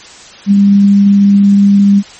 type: tone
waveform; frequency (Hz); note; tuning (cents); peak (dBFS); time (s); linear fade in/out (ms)
sine; 200.3; G3; +38; -3; 0.46-2.03; 50
effects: white hiss -34 dBFS RMS until 2.19 s + MP3 32 kbps